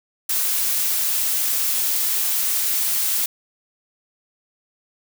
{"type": "noise", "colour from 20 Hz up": "blue", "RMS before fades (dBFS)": -21, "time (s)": [0.29, 3.26], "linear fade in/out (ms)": 5, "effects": []}